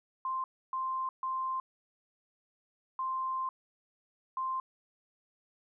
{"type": "tone bursts at uneven times", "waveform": "sine", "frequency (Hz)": 1046.5, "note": "C6", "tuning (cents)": 0, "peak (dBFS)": -31, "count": 5, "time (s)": [[0.25, 0.44], [0.73, 1.09], [1.23, 1.6], [2.99, 3.49], [4.37, 4.6]], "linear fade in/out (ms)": 2, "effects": []}